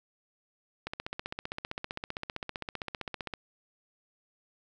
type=click train; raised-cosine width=0.3 ms; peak=-19 dBFS; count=39; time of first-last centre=0.87-3.338 s; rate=15.4 Hz; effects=none